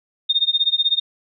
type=tone with tremolo; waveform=sine; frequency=3670 Hz; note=A#7; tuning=28 cents flat; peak=-12 dBFS; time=0.29-1 s; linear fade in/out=10 ms; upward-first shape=sine; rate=16 Hz; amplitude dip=95%; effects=none